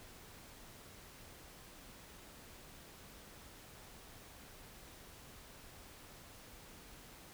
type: silence
effects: pink hiss -56 dBFS RMS until 7.33 s